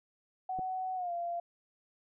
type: tone with pitch glide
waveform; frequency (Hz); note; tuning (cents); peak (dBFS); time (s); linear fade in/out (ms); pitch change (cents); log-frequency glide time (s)
sine; 748 to 689.9; F#5 to F5; +19 to -21; -33; 0.49-1.4; 5; -140; 0.95-1.12
type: clicks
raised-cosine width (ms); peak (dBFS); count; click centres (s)
2; -31; 2; 0.588 / 0.594
effects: none